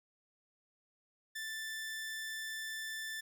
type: tone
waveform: sawtooth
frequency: 1765 Hz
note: A6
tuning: 5 cents sharp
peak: -36 dBFS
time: 1.35-3.21 s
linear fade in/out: 10 ms
effects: 12-bit

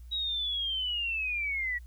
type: linear sweep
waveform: sine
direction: down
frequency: 3852 to 1910 Hz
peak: -29 dBFS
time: 0.11-1.79 s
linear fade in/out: 20 ms
effects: added 60 Hz sine -44 dBFS peak until 1.86 s + white hiss -68 dBFS RMS until 1.86 s

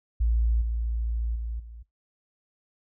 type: tone with level steps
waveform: sine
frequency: 57 Hz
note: A#1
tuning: 38 cents flat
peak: -20 / -25 / -29 / -40 dBFS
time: 0.2-1.83 s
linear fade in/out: 10 ms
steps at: 0.61 / 1.35 / 1.59 s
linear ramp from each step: 10 ms
effects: noise-tail reverb RT60 0.2 s tail -22 dB re dry

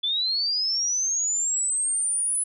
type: linear sweep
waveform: sine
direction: up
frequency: 3434 to 10130 Hz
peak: -22 dBFS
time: 0.03-2.44 s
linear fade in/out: 10 ms
effects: none

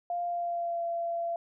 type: tone with pitch glide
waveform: sine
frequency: 698.5 to 680.6 Hz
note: F5 to F5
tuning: 0 to -45 cents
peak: -29 dBFS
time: 0.1-1.36 s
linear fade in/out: 2 ms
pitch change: -45 cents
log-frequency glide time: 0.24-0.84 s
effects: none

